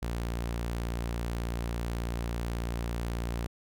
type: tone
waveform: sawtooth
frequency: 58.27 Hz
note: A#1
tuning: in tune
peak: -27 dBFS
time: 0.02-3.47 s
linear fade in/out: 10 ms
effects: none